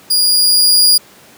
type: tone with level ramp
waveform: sawtooth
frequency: 4856 Hz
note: D#8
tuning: 43 cents flat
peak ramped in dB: -7 to -3 dBFS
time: 0.1-0.98 s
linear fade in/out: 10 ms
effects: pink hiss -42 dBFS RMS until 1.37 s + high-pass 150 Hz 12 dB/octave